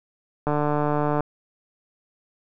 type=click train; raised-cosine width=1 ms; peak=-10 dBFS; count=110; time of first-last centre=0.47-1.206 s; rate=148 Hz; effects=none